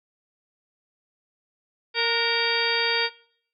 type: harmonic tone with a mistuned harmonic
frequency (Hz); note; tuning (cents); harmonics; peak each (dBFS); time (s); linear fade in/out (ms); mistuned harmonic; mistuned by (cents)
463.7; A#4; -9; 1 / 2 / 3 / 4 / 5 / 6 / 7 / 8 / 10; -29 / -32 / -30 / -29 / -27 / -32 / -30 / -30 / -28; 1.94-3.1; 50; 3; +55
effects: noise-tail reverb RT60 0.6 s tail -21 dB re dry